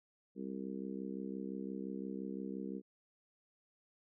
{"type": "harmonic tone", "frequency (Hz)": 65.8, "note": "C2", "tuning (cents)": 10, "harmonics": [3, 4, 5, 6, 7], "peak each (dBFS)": [-43, -45, -47, -49, -50], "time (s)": [0.35, 2.82], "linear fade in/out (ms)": 50, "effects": []}